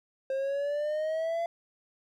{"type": "exponential sweep", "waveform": "triangle", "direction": "up", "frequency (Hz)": [530, 683], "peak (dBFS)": -26, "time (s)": [0.3, 1.46], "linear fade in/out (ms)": 2, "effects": []}